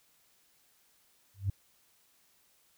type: tone with exponential growth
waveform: sine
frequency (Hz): 98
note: G2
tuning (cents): 0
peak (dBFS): -23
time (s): 1.34-1.5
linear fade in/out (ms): 5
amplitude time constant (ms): 33
effects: tanh soft clip ceiling -22 dBFS + white hiss -68 dBFS RMS until 2.77 s